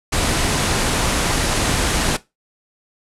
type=low-pass noise; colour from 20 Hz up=pink; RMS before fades=-19 dBFS; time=0.12-2.17 s; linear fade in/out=10 ms; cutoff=11000 Hz; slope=48 dB/octave; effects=noise-tail reverb RT60 0.2 s tail -17 dB re dry